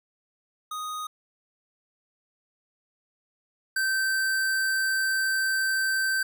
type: tone pair in turn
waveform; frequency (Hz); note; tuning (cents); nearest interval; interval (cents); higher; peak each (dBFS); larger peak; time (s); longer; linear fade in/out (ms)
square; 1244.5 / 1552.2; D#6 / G6; 0 / -18; major third; 382; second; -32 / -24; second; 0.71-1.07 / 3.76-6.23; second; 5
effects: none